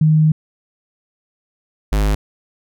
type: tone pair in turn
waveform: sine / square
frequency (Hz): 155.56 / 51.46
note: D#3 / G#1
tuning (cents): 0 / -15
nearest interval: octave + perfect fifth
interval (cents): 1915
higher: first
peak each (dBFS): -9 / -14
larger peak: first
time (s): 0.01-0.32 / 1.92-2.15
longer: first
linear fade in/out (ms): 5
effects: none